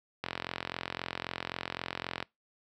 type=click train; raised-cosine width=0.3 ms; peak=-17 dBFS; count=88; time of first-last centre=0.24-2.226 s; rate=43.8 Hz; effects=noise-tail reverb RT60 0.2 s tail -24 dB re dry + high-pass 80 Hz 12 dB/octave